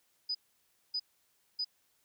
sine tone bursts, 4978 Hz, D#8, in tune, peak -31 dBFS, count 3, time 0.29-1.647 s, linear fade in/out 10 ms, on 59 ms, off 590 ms, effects white hiss -73 dBFS RMS until 2.04 s

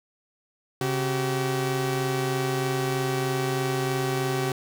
sawtooth tone pair together, 135.06 / 382 Hz, C#3 / G4, -45 / -45 cents, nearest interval octave + tritone, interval 1800 cents, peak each -23 dBFS, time 0.81-4.52 s, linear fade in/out 2 ms, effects none

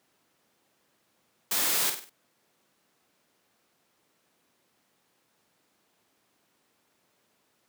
white noise with echo, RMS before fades -27 dBFS, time 1.51-1.9 s, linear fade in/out 5 ms, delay 49 ms, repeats 4, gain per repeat -7 dB, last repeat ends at 2.096 s, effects pink hiss -70 dBFS RMS until 7.68 s + high-pass 200 Hz 12 dB/octave

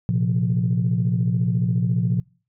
sine chord, Bb suspended second, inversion none, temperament equal, 116.54 / 130.81 / 174.61 Hz, Bb2 / C3 / F3, 0 / 0 / 0 cents, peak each -21 / -23 / -21 dBFS, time 0.09-2.2 s, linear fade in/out 0 ms, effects noise-tail reverb RT60 0.4 s tail -25 dB re dry + tanh soft clip ceiling -11 dBFS

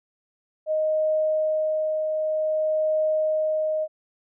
sine tone with tremolo, 622.3 Hz, D#5, in tune, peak -19 dBFS, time 0.66-3.88 s, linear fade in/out 50 ms, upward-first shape triangle, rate 0.53 Hz, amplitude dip 35%, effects none

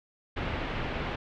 pink low-pass noise, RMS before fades -33 dBFS, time 0.36-1.16 s, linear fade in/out 10 ms, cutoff 3100 Hz, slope 24 dB/octave, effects none

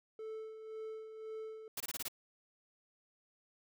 triangle tone with tremolo, 439 Hz, A4, 4 cents flat, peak -39 dBFS, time 0.19-1.68 s, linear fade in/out 2 ms, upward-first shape sine, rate 1.9 Hz, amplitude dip 55%
white noise bursts, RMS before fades -40 dBFS, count 6, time 1.77-2.083 s, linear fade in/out 5 ms, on 33 ms, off 23 ms
effects none

